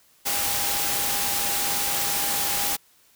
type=tone in noise; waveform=sine; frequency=808 Hz; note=G#5; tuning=48 cents flat; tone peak=-34 dBFS; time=0.25-2.77 s; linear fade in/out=20 ms; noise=white; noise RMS=-25 dBFS; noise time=0.25-2.77 s; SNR=-12 dB; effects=white hiss -59 dBFS RMS until 3.15 s